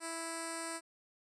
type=tone with low-pass filter; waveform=10% pulse; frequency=329.6 Hz; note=E4; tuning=in tune; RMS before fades=-41 dBFS; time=0-0.81 s; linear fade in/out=50 ms; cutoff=8900 Hz; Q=5.5; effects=none